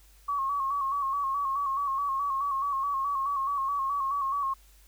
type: tone with vibrato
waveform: sine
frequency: 1108.7 Hz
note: C#6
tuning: in tune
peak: -26 dBFS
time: 0.28-4.54 s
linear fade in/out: 10 ms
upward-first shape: square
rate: 4.7 Hz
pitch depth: 47 cents each way
effects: added 50 Hz sine -55 dBFS peak until 4.87 s + white hiss -61 dBFS RMS until 4.87 s